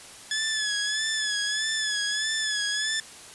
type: tone with vibrato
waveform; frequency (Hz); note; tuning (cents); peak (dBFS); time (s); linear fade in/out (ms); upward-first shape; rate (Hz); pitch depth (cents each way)
15% pulse; 1712; A6; -48; -19; 0.31-3; 2; sine; 1.6; 54
effects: white hiss -45 dBFS RMS until 3.34 s + resampled to 24000 Hz